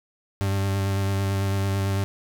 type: tone with vibrato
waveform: 40% pulse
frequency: 98 Hz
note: G2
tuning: in tune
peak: -21 dBFS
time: 0.41-2.04 s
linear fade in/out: 0 ms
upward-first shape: sine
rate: 9 Hz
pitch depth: 17 cents each way
effects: none